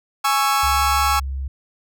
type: chord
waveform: 40% pulse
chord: C# minor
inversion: second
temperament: just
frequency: 831.5 / 1108.7 / 1330.5 Hz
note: G#5 / C#6 / E6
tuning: +2 / 0 / +16 cents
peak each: -20 dBFS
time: 0.24-1.2 s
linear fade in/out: 10 ms
type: tone with pitch glide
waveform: sine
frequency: 67.7 to 67.23 Hz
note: C#2 to C2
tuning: -40 to +48 cents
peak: -23 dBFS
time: 0.63-1.48 s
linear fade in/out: 5 ms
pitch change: -12 cents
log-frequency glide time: 1.03-1.32 s
effects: none